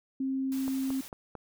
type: tone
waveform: sine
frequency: 266.3 Hz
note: C4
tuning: 31 cents sharp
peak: -28 dBFS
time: 0.2-1.01 s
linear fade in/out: 5 ms
type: noise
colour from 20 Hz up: white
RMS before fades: -46 dBFS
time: 0.52-1.08 s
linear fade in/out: 0 ms
type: click train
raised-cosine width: 1 ms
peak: -26 dBFS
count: 4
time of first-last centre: 0.68-1.353 s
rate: 4.46 Hz
effects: none